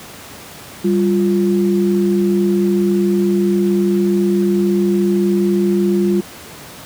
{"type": "tone pair together", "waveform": "sine", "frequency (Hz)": [196.55, 350.5], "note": ["G3", "F4"], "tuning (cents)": [5, 6], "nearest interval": "minor seventh", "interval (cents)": 1001, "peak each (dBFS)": [-14, -15], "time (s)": [0.84, 6.21], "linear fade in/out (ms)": 10, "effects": ["pink hiss -35 dBFS RMS until 6.85 s", "high-pass 100 Hz 12 dB/octave"]}